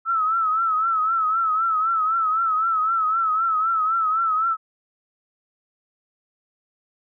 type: tone with vibrato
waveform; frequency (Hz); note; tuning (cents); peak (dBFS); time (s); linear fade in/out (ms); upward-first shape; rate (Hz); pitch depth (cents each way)
sine; 1307; E6; -15; -18; 0.05-4.57; 50; triangle; 3.9; 87
effects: none